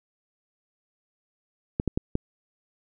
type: clicks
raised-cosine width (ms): 3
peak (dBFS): -11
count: 4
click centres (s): 1.799 / 1.877 / 1.975 / 2.154
effects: none